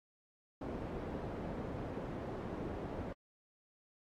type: low-pass noise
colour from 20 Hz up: white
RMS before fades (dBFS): -42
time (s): 0.61-3.13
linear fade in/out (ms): 5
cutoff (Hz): 470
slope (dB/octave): 12
effects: AAC 48 kbps